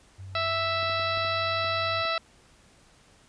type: tone with pitch glide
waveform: sine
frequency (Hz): 95.5 to 96.83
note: G2 to G2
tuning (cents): -45 to -21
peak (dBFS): -38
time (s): 0.18-2.03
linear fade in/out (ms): 20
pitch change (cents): +24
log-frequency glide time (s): 0.82-1.2
type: harmonic tone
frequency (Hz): 659.3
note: E5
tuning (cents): 0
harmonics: 1 / 2 / 3 / 4 / 5 / 6 / 7 / 8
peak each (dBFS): -31 / -29 / -35 / -34 / -41 / -33 / -41 / -43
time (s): 0.35-2.18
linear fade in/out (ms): 2
type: clicks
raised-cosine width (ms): 2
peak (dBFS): -34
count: 7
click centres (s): 0.83 / 0.897 / 0.997 / 1.174 / 1.249 / 1.646 / 2.053
effects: pink hiss -58 dBFS RMS until 3.28 s + resampled to 22050 Hz